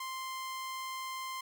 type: tone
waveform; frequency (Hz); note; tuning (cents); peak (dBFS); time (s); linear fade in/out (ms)
sawtooth; 1046.5; C6; 0; -34; 0-1.41; 5
effects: none